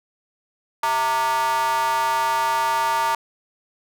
square tone with high-pass filter, 130.81 Hz, C3, in tune, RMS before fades -21 dBFS, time 0.83-3.15 s, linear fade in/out 2 ms, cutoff 980 Hz, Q 6.3, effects none

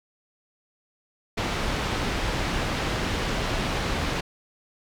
pink low-pass noise, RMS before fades -27 dBFS, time 1.37-4.21 s, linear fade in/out 10 ms, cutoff 4300 Hz, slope 12 dB/octave, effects none

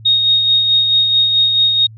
sine tone with tremolo, 3729 Hz, A#7, in tune, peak -8 dBFS, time 0.05-1.87 s, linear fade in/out 10 ms, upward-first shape sine, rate 4.6 Hz, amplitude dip 40%, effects added 110 Hz sine -34 dBFS peak until 1.97 s

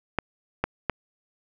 clicks, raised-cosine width 0.5 ms, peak -8 dBFS, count 3, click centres 0.187 / 0.64 / 0.897 s, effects none

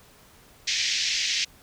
white band-pass noise, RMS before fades -26 dBFS, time 0.67-1.45 s, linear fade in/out 10 ms, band 1900 to 6200 Hz, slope 48 dB/octave, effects pink hiss -54 dBFS RMS until 1.62 s

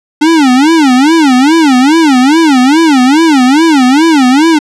square tone with vibrato, 287.9 Hz, D4, 34 cents flat, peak -4 dBFS, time 0.21-4.59 s, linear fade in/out 10 ms, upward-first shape sine, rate 2.4 Hz, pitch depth 250 cents each way, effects low-pass 7000 Hz 12 dB/octave

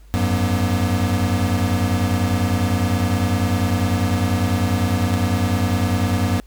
square tone cluster, 90.5 / 100.5 / 185.3 / 241.1 Hz, F#2 / G2 / F#3 / B3, -38 / +44 / +3 / -41 cents, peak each -22 / -22 / -27 / -24 dBFS, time 0.14-6.4 s, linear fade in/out 0 ms, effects added 50 Hz sine -42 dBFS peak until 6.46 s + pink hiss -57 dBFS RMS until 6.46 s

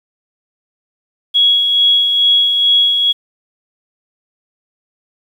sine tone with tremolo, 3332 Hz, G#7, 5 cents sharp, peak -7 dBFS, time 1.34-3.13 s, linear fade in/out 20 ms, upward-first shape sine, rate 2.3 Hz, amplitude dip 40%, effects 7-bit

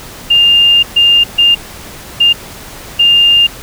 sine tone bursts at uneven times, 2807 Hz, F7, 8 cents sharp, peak -4 dBFS, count 5, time 0.3-0.83 / 0.96-1.24 / 1.38-1.55 / 2.2-2.33 / 2.99-3.47 s, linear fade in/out 10 ms, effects pink hiss -30 dBFS RMS until 3.62 s

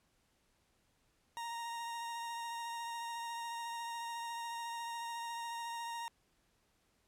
40% pulse tone with vibrato, 932.3 Hz, A#5, in tune, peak -39 dBFS, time 1.37-6.08 s, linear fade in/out 0 ms, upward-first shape sine, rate 14 Hz, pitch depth 14 cents each way, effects pink hiss -75 dBFS RMS until 7.07 s + low-pass 12000 Hz 12 dB/octave

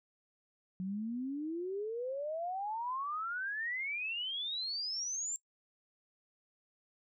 sine exponential sweep, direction up, 181.6 to 7459 Hz, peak -35 dBFS, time 0.8-5.36 s, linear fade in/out 0 ms, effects noise-tail reverb RT60 0.1 s tail -21 dB re dry

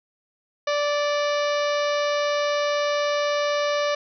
harmonic tone with a mistuned harmonic, 584 Hz, D5, 10 cents flat, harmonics 1 / 2 / 3 / 4 / 5 / 6 / 7 / 8 / 9 / 10, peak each -22 / -28 / -32 / -34 / -36 / -38 / -39 / -40 / -41 / -42 dBFS, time 0.67-3.95 s, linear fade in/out 5 ms, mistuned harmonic 6, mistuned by +52 cents, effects none

